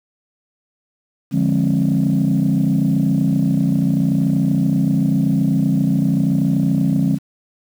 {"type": "chord", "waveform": "sine", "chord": "D half-diminished seventh", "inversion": "none", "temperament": "equal with one note detuned", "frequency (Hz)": [146.83, 174.61, 207.7, 268.2], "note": ["D3", "F3", "Ab3", "C4"], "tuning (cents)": [0, 0, 0, 43], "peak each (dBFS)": -18, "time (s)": [1.31, 7.19], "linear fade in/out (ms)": 50, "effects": ["tanh soft clip ceiling -8 dBFS", "7-bit"]}